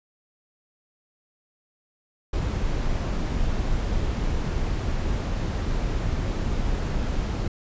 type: noise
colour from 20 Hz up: brown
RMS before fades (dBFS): -25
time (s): 2.33-7.48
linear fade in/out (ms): 5
effects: resampled to 16000 Hz